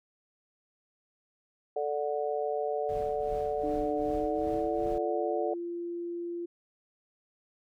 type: harmonic tone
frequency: 146.83 Hz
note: D3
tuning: in tune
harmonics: 3 / 4 / 5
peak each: -32 / -33 / -34 dBFS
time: 1.76-5.54 s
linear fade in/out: 5 ms
type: noise with tremolo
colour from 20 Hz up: brown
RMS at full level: -41 dBFS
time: 2.89-4.98 s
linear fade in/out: 0 ms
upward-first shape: triangle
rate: 2.6 Hz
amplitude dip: 80%
type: tone with pitch glide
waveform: sine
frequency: 301.6 to 344.5 Hz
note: D4 to F4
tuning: +46 to -24 cents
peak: -33 dBFS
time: 3.63-6.46 s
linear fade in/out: 10 ms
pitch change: +230 cents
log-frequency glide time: 4.02-4.94 s
effects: none